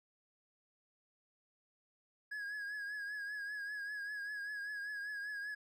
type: tone with vibrato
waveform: triangle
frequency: 1664 Hz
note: G#6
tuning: 3 cents sharp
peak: -38 dBFS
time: 2.31-5.55 s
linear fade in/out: 10 ms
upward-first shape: triangle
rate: 5.1 Hz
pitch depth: 57 cents each way
effects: none